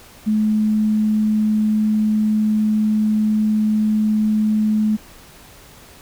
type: tone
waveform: sine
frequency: 214.5 Hz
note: A3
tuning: 44 cents flat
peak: -14 dBFS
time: 0.26-4.97 s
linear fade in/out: 20 ms
effects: pink hiss -44 dBFS RMS until 6.01 s